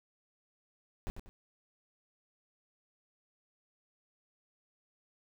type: noise with echo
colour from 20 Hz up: brown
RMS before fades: -35 dBFS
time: 1.07-1.1 s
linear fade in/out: 0 ms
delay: 95 ms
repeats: 2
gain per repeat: -8 dB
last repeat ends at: 1.29 s
effects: none